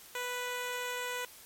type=tone; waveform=10% pulse; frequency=493.9 Hz; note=B4; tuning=in tune; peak=-26 dBFS; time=0.15-1.25 s; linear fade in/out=2 ms; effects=white hiss -53 dBFS RMS until 1.45 s + MP3 64 kbps